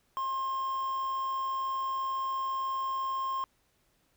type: tone with quantisation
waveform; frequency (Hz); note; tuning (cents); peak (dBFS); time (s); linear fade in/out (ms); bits
triangle; 1063; C6; +27; -28; 0.17-3.44; 0; 8
effects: pink hiss -71 dBFS RMS until 4.16 s